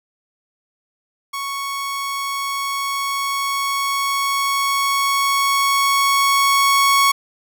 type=tone with level ramp; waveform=sawtooth; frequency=1108.7 Hz; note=C#6; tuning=in tune; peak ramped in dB=-20 to -8 dBFS; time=1.33-7.12 s; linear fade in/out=10 ms; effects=none